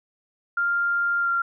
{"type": "tone with pitch glide", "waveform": "sine", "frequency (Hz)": [1396.9, 1383.3], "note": ["F6", "F6"], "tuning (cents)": [0, -17], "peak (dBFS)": -20, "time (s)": [0.57, 1.42], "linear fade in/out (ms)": 5, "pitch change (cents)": -17, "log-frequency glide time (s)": [1.2, 1.29], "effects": []}